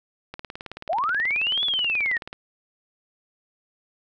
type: click train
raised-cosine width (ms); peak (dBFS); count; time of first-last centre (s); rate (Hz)
0.3; -19; 38; 0.34-2.329; 18.6
type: linear two-way sweep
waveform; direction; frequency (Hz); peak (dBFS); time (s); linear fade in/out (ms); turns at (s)
sine; up then down; 587.3 to 3486 to 1807; -21; 0.89-2.18; 10; 1.64
effects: none